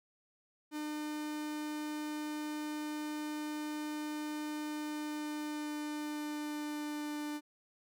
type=tone with pitch glide; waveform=45% pulse; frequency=301.8 to 297.6 Hz; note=D4 to D4; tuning=+47 to +23 cents; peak=-37 dBFS; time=0.71-7.41 s; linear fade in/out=50 ms; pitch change=-24 cents; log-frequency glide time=4.66-7.21 s; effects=none